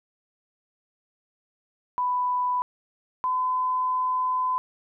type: tone pair in turn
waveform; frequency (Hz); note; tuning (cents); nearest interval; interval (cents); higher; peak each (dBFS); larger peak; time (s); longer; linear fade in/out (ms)
sine; 993 / 1014.5; B5 / B5; +9 / +46; unison; 37; second; -22; neither; 1.98-2.62 / 3.24-4.58; second; 0
effects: none